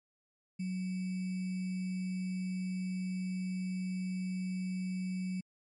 sine tone with sample-and-hold, 185 Hz, F#3, in tune, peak -33 dBFS, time 0.59-5.41 s, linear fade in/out 10 ms, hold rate 2450 Hz, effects MP3 48 kbps

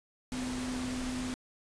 sine tone in noise, 252.8 Hz, B3, 41 cents sharp, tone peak -34 dBFS, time 0.32-1.34 s, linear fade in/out 0 ms, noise pink, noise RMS -40 dBFS, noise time 0.32-1.34 s, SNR +3 dB, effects resampled to 22050 Hz

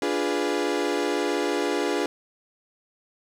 35% pulse chord, D diminished seventh, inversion none, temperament equal, 293.7 / 349.2 / 415.3 / 493.9 Hz, D4 / F4 / Ab4 / Cb5, 0 / 0 / 0 / 0 cents, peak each -27 / -27 / -26 / -29 dBFS, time 0.02-2.06 s, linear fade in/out 2 ms, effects low-pass 8000 Hz 12 dB/octave + 9-bit

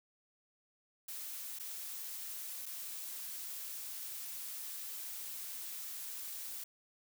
blue noise with dropouts, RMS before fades -44 dBFS, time 1.08-6.64 s, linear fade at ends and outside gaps 5 ms, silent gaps 1.589-1.596 / 2.658-2.662 s, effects none

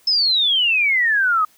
sine exponential sweep, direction down, 5274 to 1228 Hz, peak -14 dBFS, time 0.07-1.45 s, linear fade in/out 5 ms, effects white hiss -55 dBFS RMS until 1.57 s

